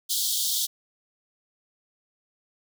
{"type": "high-pass noise", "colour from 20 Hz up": "pink", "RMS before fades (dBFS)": -26, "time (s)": [0.09, 0.67], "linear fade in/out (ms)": 20, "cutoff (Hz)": 3200, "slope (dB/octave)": 96, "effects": []}